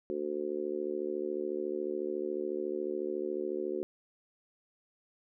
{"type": "harmonic tone", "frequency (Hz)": 74, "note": "D2", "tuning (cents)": 14, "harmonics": [3, 4, 5, 6, 7], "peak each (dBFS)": [-45, -41, -34, -40, -41], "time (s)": [0.1, 3.83], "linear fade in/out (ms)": 0, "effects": []}